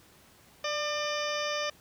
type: harmonic tone with a mistuned harmonic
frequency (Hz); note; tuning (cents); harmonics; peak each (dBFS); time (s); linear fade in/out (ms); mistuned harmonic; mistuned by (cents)
599; D5; +34; 1 / 2 / 3 / 4 / 5 / 6 / 8 / 9 / 10; -33 / -36 / -38 / -39 / -40 / -41 / -42 / -43 / -43; 0.64-1.7; 5; 1; -24
effects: pink hiss -58 dBFS RMS until 1.8 s + high-pass 60 Hz 12 dB/octave